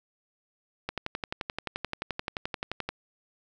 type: click train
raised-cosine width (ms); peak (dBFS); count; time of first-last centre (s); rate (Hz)
0.3; -15; 24; 0.89-2.89; 11.5
effects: none